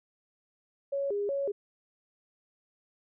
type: tone with vibrato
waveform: sine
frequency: 476.1 Hz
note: A#4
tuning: 37 cents sharp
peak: -28 dBFS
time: 0.92-1.52 s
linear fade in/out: 10 ms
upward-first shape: square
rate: 2.7 Hz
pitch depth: 270 cents each way
effects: none